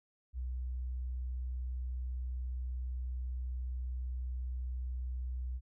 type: tone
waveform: sine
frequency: 62.6 Hz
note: B1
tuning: 24 cents sharp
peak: -35 dBFS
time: 0.33-5.61 s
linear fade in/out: 50 ms
effects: none